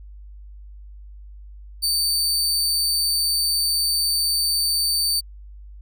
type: tone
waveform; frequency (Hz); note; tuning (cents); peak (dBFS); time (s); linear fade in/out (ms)
sawtooth; 4578; D8; -45; -16; 1.82-5.21; 20
effects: added 50 Hz sine -38 dBFS peak until 5.81 s